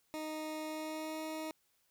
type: tone with pitch glide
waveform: 20% pulse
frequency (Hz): 310.6 to 314.4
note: D#4 to D#4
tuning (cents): -3 to +18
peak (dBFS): -34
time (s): 0.14-1.51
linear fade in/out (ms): 0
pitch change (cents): +21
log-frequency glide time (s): 0.66-1.22
effects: white hiss -75 dBFS RMS until 1.9 s